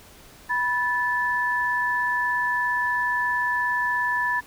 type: tone pair together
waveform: sine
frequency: 980 / 1743 Hz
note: B5 / A6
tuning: -14 / -17 cents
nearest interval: minor seventh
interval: 997 cents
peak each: -25 / -23 dBFS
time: 0.49-4.41 s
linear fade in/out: 20 ms
effects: pink hiss -49 dBFS RMS until 4.46 s